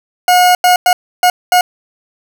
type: tone bursts at uneven times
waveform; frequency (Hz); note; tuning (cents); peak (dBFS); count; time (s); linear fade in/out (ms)
40% pulse; 722; F#5; -43; -5; 5; 0.28-0.55 / 0.64-0.76 / 0.86-0.93 / 1.23-1.3 / 1.52-1.61; 2
effects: none